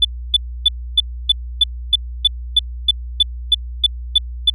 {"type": "tone bursts", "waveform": "sine", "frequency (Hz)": 3485, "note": "A7", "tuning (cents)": -17, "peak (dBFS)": -6, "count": 15, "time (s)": [0.02, 4.5], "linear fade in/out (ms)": 5, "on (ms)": 28, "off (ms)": 290, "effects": ["tanh soft clip ceiling -4 dBFS", "added 60 Hz sine -25 dBFS peak until 4.54 s"]}